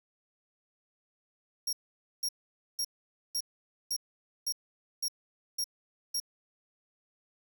sawtooth tone bursts, 5588 Hz, F8, in tune, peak -27 dBFS, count 9, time 1.67-6.201 s, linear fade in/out 5 ms, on 59 ms, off 500 ms, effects none

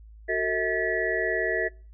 sine tone cluster, 372.3 / 449.6 / 643 / 1733 / 1938 Hz, F#4 / A4 / E5 / A6 / B6, +11 / +37 / -43 / -27 / -33 cents, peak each -30 dBFS, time 0.28-1.69 s, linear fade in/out 20 ms, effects noise-tail reverb RT60 0.4 s tail -23 dB re dry + added 54 Hz sine -45 dBFS peak until 1.93 s

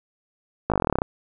slowing click train, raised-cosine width 1 ms, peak -7 dBFS, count 14, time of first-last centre 0.7-1.019 s, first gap 18 ms, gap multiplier 1.05, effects none

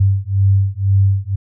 sine beating tone pair, 96.9 / 98.9 Hz, G2 / G2, -20 / +16 cents, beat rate 2 Hz, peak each -14 dBFS, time 0-1.36 s, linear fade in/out 10 ms, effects none

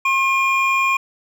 triangle tone pair together, 1073.5 / 2410 Hz, C6 / D7, +44 / +44 cents, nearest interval octave + major second, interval 1400 cents, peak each -16 dBFS, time 0.05-0.97 s, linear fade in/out 5 ms, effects none

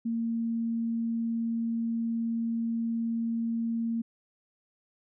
sine tone, 229.7 Hz, A#3, 25 cents flat, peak -27 dBFS, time 0.05-4.02 s, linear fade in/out 10 ms, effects none

